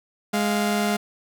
sawtooth tone pair together, 207.7 / 698.6 Hz, G#3 / F5, 0 / 0 cents, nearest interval octave + major sixth, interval 2100 cents, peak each -18 / -22 dBFS, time 0.33-0.97 s, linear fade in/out 10 ms, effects none

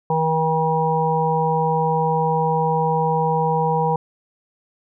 harmonic tone, 160 Hz, D#3, 49 cents sharp, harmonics 1 / 3 / 5 / 6, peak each -22 / -22 / -22 / -22 dBFS, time 0.1-3.96 s, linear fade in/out 2 ms, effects none

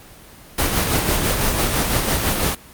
pink noise with tremolo, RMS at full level -17 dBFS, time 0.58-2.55 s, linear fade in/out 5 ms, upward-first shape sine, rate 6 Hz, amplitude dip 40%, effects pink hiss -43 dBFS RMS until 2.73 s + Opus 24 kbps

